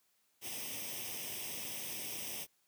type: noise with comb filter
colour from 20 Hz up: white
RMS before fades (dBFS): -42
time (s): 0.41-2.47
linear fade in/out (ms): 50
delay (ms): 0.35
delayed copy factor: +0.75
effects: white hiss -75 dBFS RMS until 2.67 s + high-pass 100 Hz 12 dB/octave